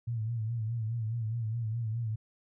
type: tone with vibrato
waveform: sine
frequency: 113.4 Hz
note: A#2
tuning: 47 cents flat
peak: -30 dBFS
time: 0.07-2.16 s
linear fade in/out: 10 ms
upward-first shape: sine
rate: 4.8 Hz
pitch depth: 83 cents each way
effects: none